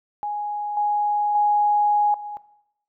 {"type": "tone with level steps", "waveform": "sine", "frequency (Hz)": 830.6, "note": "G#5", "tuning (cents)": 0, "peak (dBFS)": [-24, -18, -15, -29], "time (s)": [0.23, 2.37], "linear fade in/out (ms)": 0, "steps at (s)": [0.77, 1.35, 2.14], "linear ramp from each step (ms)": 2, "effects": ["noise-tail reverb RT60 0.8 s tail -17 dB re dry"]}